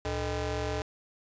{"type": "ring-modulated tone", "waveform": "20% pulse", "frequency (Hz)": 182.3, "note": "F#3", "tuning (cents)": -25, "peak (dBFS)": -22, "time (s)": [0.05, 0.82], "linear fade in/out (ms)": 2, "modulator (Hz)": 251, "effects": ["resampled to 16000 Hz"]}